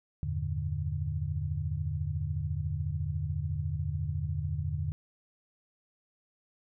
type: chord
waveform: sine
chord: E half-diminished seventh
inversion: none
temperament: equal with one note detuned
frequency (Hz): 82.41 / 96.37 / 116.54 / 146.83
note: E2 / G2 / Bb2 / D3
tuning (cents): 0 / -29 / 0 / 0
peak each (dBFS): -34 / -36 / -40 / -34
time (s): 0.23-4.92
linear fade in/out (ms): 0
effects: none